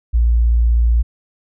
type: tone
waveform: sine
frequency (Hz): 58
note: A#1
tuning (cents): -8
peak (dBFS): -10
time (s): 0.13-1.03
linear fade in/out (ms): 20
effects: none